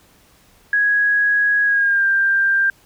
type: tone with pitch glide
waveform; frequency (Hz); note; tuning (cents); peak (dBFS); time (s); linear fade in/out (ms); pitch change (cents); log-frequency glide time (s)
sine; 1661.2 to 1587.1; G#6 to G6; 0 to +21; -13; 0.73-2.7; 2; -79; 1.64-2.06
effects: pink hiss -53 dBFS RMS until 2.85 s